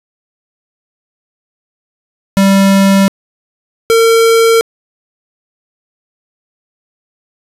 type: tone pair in turn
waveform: square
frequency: 195.4 / 455.4 Hz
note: G3 / A#4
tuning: -5 / -40 cents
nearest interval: octave + minor third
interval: 1465 cents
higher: second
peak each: -6 dBFS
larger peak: neither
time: 2.37-3.08 / 3.9-4.61 s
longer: neither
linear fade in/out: 0 ms
effects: resampled to 32000 Hz + 8-bit